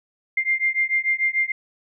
sine beating tone pair, 2100 / 2106.8 Hz, C7 / C7, +6 / +11 cents, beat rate 6.8 Hz, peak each -22 dBFS, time 0.37-1.52 s, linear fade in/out 5 ms, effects none

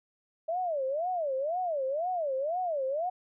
sine tone with vibrato, 622.3 Hz, D#5, in tune, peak -28 dBFS, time 0.48-3.1 s, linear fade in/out 10 ms, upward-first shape sine, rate 2 Hz, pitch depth 300 cents each way, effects none

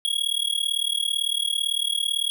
square tone with amplitude modulation, 3317 Hz, G#7, 3 cents flat, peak -19 dBFS, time 0.05-2.3 s, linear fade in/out 0 ms, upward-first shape sine, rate 37.9 Hz, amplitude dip 95%, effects none

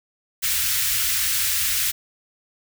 white band-stop noise, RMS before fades -22 dBFS, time 0.42-1.92 s, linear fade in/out 20 ms, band 110 to 1500 Hz, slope 24 dB/octave, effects none

